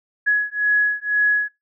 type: beating tone pair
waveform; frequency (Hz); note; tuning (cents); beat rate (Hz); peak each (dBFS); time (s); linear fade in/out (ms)
sine; 1680 / 1682; G#6 / G#6; +19 / +22; 2; -19; 0.26-1.49; 20
effects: noise-tail reverb RT60 0.2 s tail -25 dB re dry